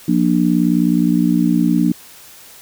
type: harmonic tone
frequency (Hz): 59.4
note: A#1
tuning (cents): +33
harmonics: 3 / 4 / 5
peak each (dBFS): -16 / -16 / -16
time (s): 0.08-1.92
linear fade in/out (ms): 5
effects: white hiss -41 dBFS RMS until 2.61 s